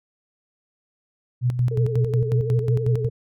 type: tone with tremolo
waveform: sine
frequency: 123.47 Hz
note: B2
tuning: in tune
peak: -16 dBFS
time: 1.41-3.1 s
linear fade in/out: 50 ms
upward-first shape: square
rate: 5.5 Hz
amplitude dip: 60%
type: tone with vibrato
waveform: sine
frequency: 440 Hz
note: A4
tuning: in tune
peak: -26 dBFS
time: 1.71-3.09 s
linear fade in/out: 5 ms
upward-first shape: triangle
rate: 12 Hz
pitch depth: 94 cents each way
effects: none